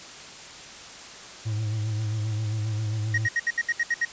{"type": "tone with vibrato", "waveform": "triangle", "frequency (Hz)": 107.9, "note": "A2", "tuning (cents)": -33, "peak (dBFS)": -23, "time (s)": [1.45, 3.28], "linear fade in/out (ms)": 20, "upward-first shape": "sine", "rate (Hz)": 7.5, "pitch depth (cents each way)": 48}
{"type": "tone bursts", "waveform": "triangle", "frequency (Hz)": 1881, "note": "A#6", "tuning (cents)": 15, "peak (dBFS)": -19, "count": 9, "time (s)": [3.14, 4.051], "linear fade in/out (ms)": 5, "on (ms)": 39, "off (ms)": 70}
{"effects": ["white hiss -42 dBFS RMS until 4.12 s", "resampled to 16000 Hz"]}